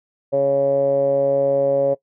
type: tone with low-pass filter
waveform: 10% pulse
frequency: 138.59 Hz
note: C#3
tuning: in tune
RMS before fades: -17 dBFS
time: 0.32-1.95 s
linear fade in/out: 20 ms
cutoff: 550 Hz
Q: 9.6
effects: noise-tail reverb RT60 0.1 s tail -19 dB re dry